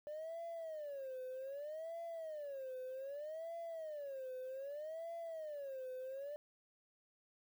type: tone with vibrato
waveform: triangle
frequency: 587.3 Hz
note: D5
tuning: in tune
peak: -40 dBFS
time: 0.07-6.36 s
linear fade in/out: 0 ms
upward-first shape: sine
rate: 0.64 Hz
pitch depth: 240 cents each way
effects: tanh soft clip ceiling -39 dBFS + 11-bit